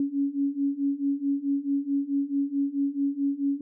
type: beating tone pair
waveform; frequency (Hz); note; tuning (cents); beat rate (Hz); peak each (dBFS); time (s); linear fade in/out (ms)
sine; 277.2 / 281.8; C#4 / C#4; 0 / +29; 4.6; -28 / -26; 0-3.61; 2
effects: none